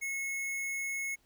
square tone, 2183 Hz, C#7, 27 cents flat, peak -34 dBFS, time 0.01-1.16 s, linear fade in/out 20 ms, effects pink hiss -70 dBFS RMS until 1.25 s

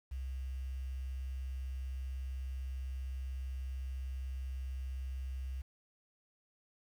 sine tone with quantisation, 65.41 Hz, C2, in tune, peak -37 dBFS, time 0.11-5.62 s, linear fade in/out 10 ms, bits 10, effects none

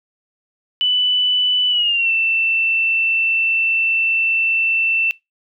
sine tone with pitch glide, 2985 to 2675 Hz, F#7 to E7, +15 to +25 cents, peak -14 dBFS, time 0.81-5.11 s, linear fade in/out 0 ms, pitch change -190 cents, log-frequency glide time 1.69-2.11 s, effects noise-tail reverb RT60 0.2 s tail -22 dB re dry

